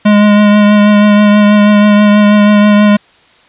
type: tone with vibrato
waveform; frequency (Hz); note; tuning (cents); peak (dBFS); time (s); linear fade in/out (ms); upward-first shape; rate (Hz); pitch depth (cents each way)
square; 207.7; G#3; 0; -4; 0.05-2.97; 10; triangle; 6.2; 22
effects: white hiss -45 dBFS RMS until 3.48 s + resampled to 8000 Hz